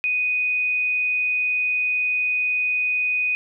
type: tone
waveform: sine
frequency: 2489 Hz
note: D#7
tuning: in tune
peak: -19 dBFS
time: 0.04-3.35 s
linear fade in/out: 0 ms
effects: none